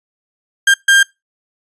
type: tone bursts at uneven times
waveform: 35% pulse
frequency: 1597 Hz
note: G6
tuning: 32 cents sharp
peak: -5 dBFS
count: 2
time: 0.67-0.74 / 0.88-1.03 s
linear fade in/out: 5 ms
effects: noise-tail reverb RT60 0.2 s tail -22 dB re dry + resampled to 24000 Hz